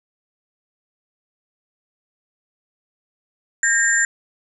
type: tone cluster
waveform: sine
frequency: 1614 / 1843 / 7220 Hz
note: G#6 / A#6 / A8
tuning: -50 / -20 / +44 cents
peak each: -19 dBFS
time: 3.63-4.05 s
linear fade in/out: 2 ms
effects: none